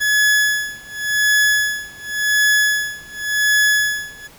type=tone with tremolo; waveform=40% pulse; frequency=1699 Hz; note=G#6; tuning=39 cents sharp; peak=-11 dBFS; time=0-4.28 s; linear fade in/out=20 ms; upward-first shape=sine; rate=0.9 Hz; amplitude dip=95%; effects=pink hiss -45 dBFS RMS until 4.38 s